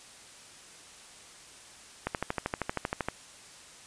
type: click train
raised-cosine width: 0.5 ms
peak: -14 dBFS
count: 14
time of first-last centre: 2.07-3.086 s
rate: 12.8 Hz
effects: white hiss -51 dBFS RMS until 3.86 s + resampled to 22050 Hz